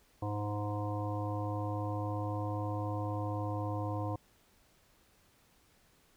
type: harmonic tone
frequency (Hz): 103.83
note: G#2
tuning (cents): 0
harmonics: 1 / 3 / 5 / 7 / 9 / 10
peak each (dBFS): -35 / -40 / -42 / -43 / -45 / -45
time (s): 0.22-4.16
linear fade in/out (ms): 5
effects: pink hiss -67 dBFS RMS until 6.16 s